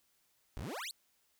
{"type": "exponential sweep", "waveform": "25% pulse", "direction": "up", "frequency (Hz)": [41.43, 4697], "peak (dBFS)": -36, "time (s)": [0.57, 0.91], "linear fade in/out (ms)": 0, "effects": ["white hiss -74 dBFS RMS until 1.39 s"]}